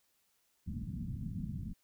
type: low-pass noise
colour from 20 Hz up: white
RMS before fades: -40 dBFS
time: 0.66-1.74 s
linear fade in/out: 20 ms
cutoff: 230 Hz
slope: 48 dB/octave
effects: white hiss -75 dBFS RMS until 1.83 s